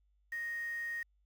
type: tone with quantisation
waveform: sine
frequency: 1864.7 Hz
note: A#6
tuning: in tune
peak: -36 dBFS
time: 0.32-1.03 s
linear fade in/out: 5 ms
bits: 9
effects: added 50 Hz sine -69 dBFS peak until 1.25 s